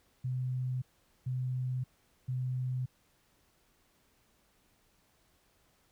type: tone bursts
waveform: sine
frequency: 127.5 Hz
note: C3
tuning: 44 cents flat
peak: -31 dBFS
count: 3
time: 0.24-2.86 s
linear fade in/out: 10 ms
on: 580 ms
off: 440 ms
effects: pink hiss -70 dBFS RMS until 5.91 s